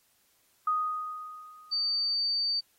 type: tone with exponential decay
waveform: sine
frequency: 1244.5 Hz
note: D#6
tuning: in tune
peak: -23 dBFS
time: 0.67-2.15 s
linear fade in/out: 5 ms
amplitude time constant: 320 ms
type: tone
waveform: sine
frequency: 4600 Hz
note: D8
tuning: 37 cents flat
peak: -26 dBFS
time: 1.71-2.61 s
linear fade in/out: 20 ms
effects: white hiss -68 dBFS RMS until 2.78 s + AAC 48 kbps